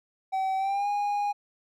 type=tone with pitch glide; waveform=triangle; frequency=765 to 819.9 Hz; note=G5 to G#5; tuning=-42 to -22 cents; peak=-23 dBFS; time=0.32-1.33 s; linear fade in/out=20 ms; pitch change=+120 cents; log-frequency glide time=0.57-0.88 s; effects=none